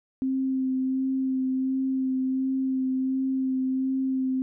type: tone with vibrato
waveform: sine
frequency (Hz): 262.6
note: C4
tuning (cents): +6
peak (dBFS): -23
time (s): 0.22-4.42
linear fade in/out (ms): 0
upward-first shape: sine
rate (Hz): 1.4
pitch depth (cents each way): 15
effects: none